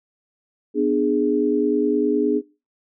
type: chord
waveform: sine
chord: G# diminished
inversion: first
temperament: just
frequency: 249.2 / 299 / 415.3 Hz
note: B3 / D4 / G#4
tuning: +16 / +31 / 0 cents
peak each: -23 / -20 / -20 dBFS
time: 0.74-2.42 s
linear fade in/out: 50 ms
effects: noise-tail reverb RT60 0.3 s tail -21 dB re dry